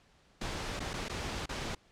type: noise with dropouts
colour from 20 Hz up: pink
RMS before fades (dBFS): -37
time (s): 0.41-1.75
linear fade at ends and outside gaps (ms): 5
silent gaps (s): 0.795-0.802 / 0.935-0.938 / 1.085-1.095 / 1.459-1.491
effects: pink hiss -65 dBFS RMS until 1.91 s + low-pass 6000 Hz 12 dB/octave